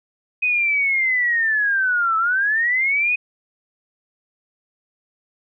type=linear two-way sweep; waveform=sine; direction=down then up; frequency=2518 to 1300 to 2518 Hz; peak=-16 dBFS; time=0.42-3.16 s; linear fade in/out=10 ms; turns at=2.17 s; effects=none